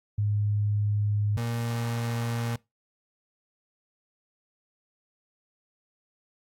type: tone pair in turn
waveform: sine / 35% pulse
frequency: 103.83 / 117.3 Hz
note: G#2 / A#2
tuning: 0 / +11 cents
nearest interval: major second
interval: 211 cents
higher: second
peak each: -23 / -26 dBFS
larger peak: first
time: 0.18-1.37 / 1.37-2.56 s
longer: neither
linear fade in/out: 5 ms
effects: noise-tail reverb RT60 0.2 s tail -21 dB re dry + AAC 48 kbps